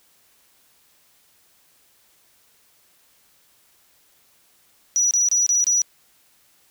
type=tone bursts; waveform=sine; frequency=5860 Hz; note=F#8; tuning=18 cents flat; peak=-14 dBFS; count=5; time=4.96-5.818 s; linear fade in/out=0 ms; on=150 ms; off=27 ms; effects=tanh soft clip ceiling -13 dBFS + white hiss -59 dBFS RMS until 6.7 s